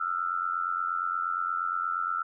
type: tone with amplitude modulation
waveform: sine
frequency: 1337 Hz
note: E6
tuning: 24 cents sharp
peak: -23 dBFS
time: 0-2.23 s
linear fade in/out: 10 ms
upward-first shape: sine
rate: 88.5 Hz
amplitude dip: 90%
effects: none